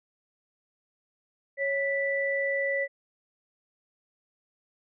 sine tone pair together, 553.7 / 1973 Hz, C#5 / B6, -2 / -2 cents, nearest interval octave + minor seventh, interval 2200 cents, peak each -28 dBFS, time 1.57-2.88 s, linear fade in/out 50 ms, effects none

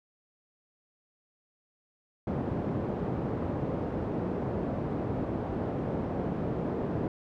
pink band-pass noise, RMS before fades -32 dBFS, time 2.27-7.08 s, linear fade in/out 2 ms, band 110 to 580 Hz, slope 12 dB/octave, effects none

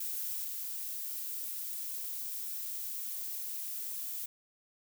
violet noise with level steps, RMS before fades -37 / -39 dBFS, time 0-4.26 s, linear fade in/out 5 ms, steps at 0.44 s, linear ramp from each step 2 ms, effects none

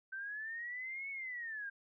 sine linear two-way sweep, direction up then down, 1536 to 2224 to 1582 Hz, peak -40 dBFS, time 0.12-1.7 s, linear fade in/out 10 ms, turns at 1.1 s, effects none

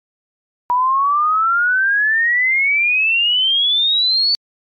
sine exponential sweep, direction up, 969 to 4525 Hz, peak -12 dBFS, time 0.7-4.35 s, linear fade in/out 0 ms, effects MP3 64 kbps

